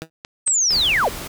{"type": "click train", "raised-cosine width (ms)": 0.2, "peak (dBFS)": -15, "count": 4, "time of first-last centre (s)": [0.02, 0.706], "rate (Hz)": 4.37}
{"type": "tone with exponential decay", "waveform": "15% pulse", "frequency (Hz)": 161.6, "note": "E3", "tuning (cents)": -34, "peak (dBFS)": -20, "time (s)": [0.02, 0.1], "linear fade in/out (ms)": 0, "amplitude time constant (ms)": 16}
{"type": "linear sweep", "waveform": "sine", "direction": "down", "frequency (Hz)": [8372, 349.2], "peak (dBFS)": -15, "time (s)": [0.46, 1.09], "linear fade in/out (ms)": 10}
{"type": "noise", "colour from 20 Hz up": "pink", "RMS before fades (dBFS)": -31, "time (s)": [0.7, 1.28], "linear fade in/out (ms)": 10}
{"effects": []}